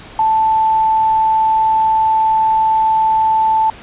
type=tone; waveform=sine; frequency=880 Hz; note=A5; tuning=in tune; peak=-10 dBFS; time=0.19-3.7 s; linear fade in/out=2 ms; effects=pink hiss -36 dBFS RMS until 3.82 s + resampled to 8000 Hz